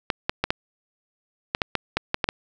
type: clicks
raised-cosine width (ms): 0.3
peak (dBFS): -5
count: 11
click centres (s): 0.102 / 0.295 / 0.44 / 0.505 / 1.549 / 1.618 / 1.753 / 1.97 / 2.144 / 2.242 / 2.289
effects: none